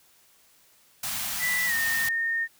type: band-stop noise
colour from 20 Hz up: white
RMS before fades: -31 dBFS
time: 1.03-2.09 s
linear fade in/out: 5 ms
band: 260 to 640 Hz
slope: 48 dB/octave
type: tone with pitch glide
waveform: sine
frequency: 1975.5 to 1832.6 Hz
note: B6 to A#6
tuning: 0 to -30 cents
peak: -24 dBFS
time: 1.39-2.48 s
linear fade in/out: 50 ms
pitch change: -130 cents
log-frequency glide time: 1.66-1.74 s
effects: white hiss -60 dBFS RMS until 2.59 s